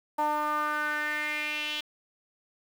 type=tone with band-pass filter sweep; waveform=sawtooth; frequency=300.3 Hz; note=D4; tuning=39 cents sharp; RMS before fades=-30 dBFS; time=0.18-1.81 s; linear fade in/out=10 ms; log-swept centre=880 to 3200 Hz; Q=4.7; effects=8-bit